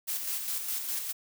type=noise with tremolo; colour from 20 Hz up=blue; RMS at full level=-32 dBFS; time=0.07-1.13 s; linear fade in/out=20 ms; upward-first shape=square; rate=4.9 Hz; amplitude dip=40%; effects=none